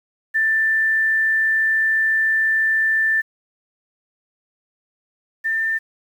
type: tone pair in turn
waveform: sine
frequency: 1773 / 1791.5 Hz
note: A6 / A6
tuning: +13 / +31 cents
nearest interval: unison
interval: 18 cents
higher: second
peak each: -15 / -18 dBFS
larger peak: first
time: 0.34-3.22 / 5.44-5.79 s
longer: first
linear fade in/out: 20 ms
effects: 8-bit